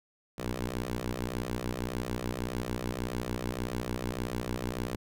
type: ring-modulated tone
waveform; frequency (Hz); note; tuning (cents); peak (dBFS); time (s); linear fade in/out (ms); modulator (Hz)
10% pulse; 61.74; B1; 0; -21; 0.38-4.96; 5; 151
effects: none